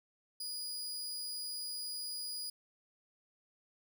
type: tone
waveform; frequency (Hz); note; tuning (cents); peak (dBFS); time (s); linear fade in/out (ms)
sawtooth; 4906; D#8; -25; -36; 0.4-2.5; 5
effects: none